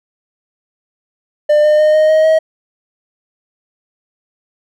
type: tone with pitch steps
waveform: triangle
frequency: 598 / 605.3 / 612.7 / 620.2 / 627.7 / 635.4 Hz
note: D5 / D#5 / D#5 / D#5 / D#5 / D#5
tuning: +31 / -48 / -27 / -6 / +15 / +36 cents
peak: -5 dBFS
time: 1.49-2.39 s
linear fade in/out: 10 ms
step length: 150 ms
effects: none